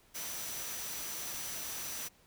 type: tone in noise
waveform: sine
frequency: 5920 Hz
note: F#8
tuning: in tune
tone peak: -45 dBFS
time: 0.14-2.09 s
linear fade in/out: 20 ms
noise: white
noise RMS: -41 dBFS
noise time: 0.14-2.09 s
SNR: -7 dB
effects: pink hiss -65 dBFS RMS until 2.26 s